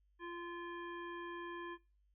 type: harmonic tone with a mistuned harmonic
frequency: 345.3 Hz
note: F4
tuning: 20 cents flat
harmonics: 1 / 3 / 5 / 7 / 9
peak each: -46 / -49 / -49 / -60 / -60 dBFS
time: 0.19-1.78 s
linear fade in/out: 50 ms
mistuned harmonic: 9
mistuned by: +45 cents
effects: noise-tail reverb RT60 0.3 s tail -17 dB re dry + added 50 Hz sine -70 dBFS peak until 2.14 s

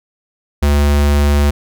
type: tone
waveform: square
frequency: 72.3 Hz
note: D2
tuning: 27 cents flat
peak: -10 dBFS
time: 0.62-1.51 s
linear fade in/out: 10 ms
effects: none

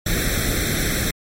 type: noise with comb filter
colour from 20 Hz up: pink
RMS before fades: -21 dBFS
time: 0.06-1.11 s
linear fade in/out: 5 ms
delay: 0.52 ms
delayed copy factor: +0.85
effects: MP3 64 kbps

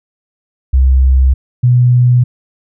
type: tone pair in turn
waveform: sine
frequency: 65.41 / 123.48 Hz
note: C2 / B2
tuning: 0 / 0 cents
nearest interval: major seventh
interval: 1100 cents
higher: second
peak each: -5 dBFS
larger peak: neither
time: 0.73-1.34 / 1.63-2.24 s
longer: neither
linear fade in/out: 10 ms
effects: none

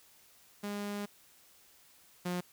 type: tone pair in turn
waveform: sawtooth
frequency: 204.4 / 178.39 Hz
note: G#3 / F3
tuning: -27 / +37 cents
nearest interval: major second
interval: 236 cents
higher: first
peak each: -32 / -29 dBFS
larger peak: second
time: 0.63-1.06 / 2.25-2.41 s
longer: first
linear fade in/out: 10 ms
effects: white hiss -62 dBFS RMS until 2.52 s

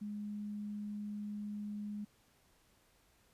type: tone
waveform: sine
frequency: 207.7 Hz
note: G#3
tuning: in tune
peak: -39 dBFS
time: 0.01-2.05 s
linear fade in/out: 10 ms
effects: pink hiss -70 dBFS RMS until 3.33 s + resampled to 32000 Hz

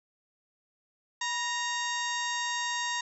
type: harmonic tone with a mistuned harmonic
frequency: 932.3 Hz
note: A#5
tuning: in tune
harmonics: 1 / 2 / 3 / 4 / 5 / 6 / 7 / 8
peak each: -34 / -34 / -41 / -37 / -44 / -42 / -40 / -43 dBFS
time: 1.21-3.01 s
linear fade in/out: 5 ms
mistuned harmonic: 1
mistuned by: +73 cents
effects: none

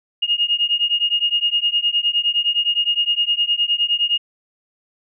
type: beating tone pair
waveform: sine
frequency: 2848 / 2857.7 Hz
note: F7 / F7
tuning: +33 / +39 cents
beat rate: 9.7 Hz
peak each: -19 dBFS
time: 0.22-4.18 s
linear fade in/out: 10 ms
effects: none

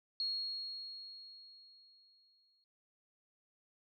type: tone with exponential decay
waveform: sine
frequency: 4299 Hz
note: C8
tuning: 46 cents sharp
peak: -33 dBFS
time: 0.2-2.64 s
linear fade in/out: 1 ms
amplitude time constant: 530 ms
effects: none

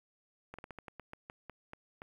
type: slowing click train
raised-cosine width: 0.5 ms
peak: -30 dBFS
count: 12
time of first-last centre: 0.54-2.019 s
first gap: 46 ms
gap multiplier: 1.2
effects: 10-bit

